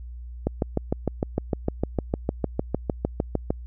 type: click train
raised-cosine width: 2 ms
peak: -9 dBFS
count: 21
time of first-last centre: 0.47-3.505 s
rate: 6.59 Hz
effects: added 60 Hz sine -35 dBFS peak until 3.66 s